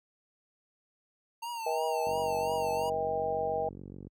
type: tone with vibrato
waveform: square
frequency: 914 Hz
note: A#5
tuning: 34 cents flat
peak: -36 dBFS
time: 1.42-2.9 s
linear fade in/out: 10 ms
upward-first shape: triangle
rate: 2.9 Hz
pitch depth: 92 cents each way
type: harmonic tone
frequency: 159.2 Hz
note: D#3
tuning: 40 cents sharp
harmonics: 3 / 4 / 5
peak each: -33 / -33 / -33 dBFS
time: 1.66-3.69 s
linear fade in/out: 5 ms
type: click train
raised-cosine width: 3 ms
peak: -31 dBFS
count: 95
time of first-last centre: 2.07-4.07 s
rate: 47 Hz
effects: high-pass 60 Hz 12 dB/octave